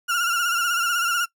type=tone with vibrato; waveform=35% pulse; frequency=1400 Hz; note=F6; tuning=4 cents sharp; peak=-18 dBFS; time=0.08-1.26 s; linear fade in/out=20 ms; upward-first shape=sine; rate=16 Hz; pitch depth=59 cents each way; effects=noise-tail reverb RT60 0.1 s tail -21 dB re dry